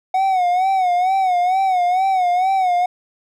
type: tone with vibrato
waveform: triangle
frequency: 740 Hz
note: F#5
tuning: in tune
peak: -12 dBFS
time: 0.14-2.86 s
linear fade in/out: 5 ms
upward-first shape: sine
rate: 2.2 Hz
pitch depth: 83 cents each way
effects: none